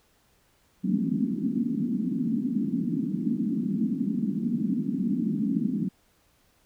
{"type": "band-pass noise", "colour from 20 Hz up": "pink", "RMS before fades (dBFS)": -27, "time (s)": [0.83, 5.89], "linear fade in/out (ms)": 20, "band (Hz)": [180, 280], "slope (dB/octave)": 48, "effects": ["pink hiss -65 dBFS RMS until 6.65 s"]}